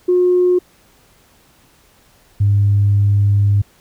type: tone pair in turn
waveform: sine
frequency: 360 / 101.31 Hz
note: F#4 / G#2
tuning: -47 / -42 cents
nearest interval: octave + minor seventh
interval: 2195 cents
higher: first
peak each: -9 dBFS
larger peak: neither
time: 0.08-0.59 / 2.4-3.62 s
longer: second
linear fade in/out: 10 ms
effects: tanh soft clip ceiling -5 dBFS + pink hiss -52 dBFS RMS until 3.8 s